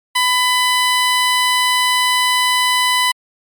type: tone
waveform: 15% pulse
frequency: 1000 Hz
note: B5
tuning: 21 cents sharp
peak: -6 dBFS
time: 0.15-3.12 s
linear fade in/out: 10 ms
effects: MP3 96 kbps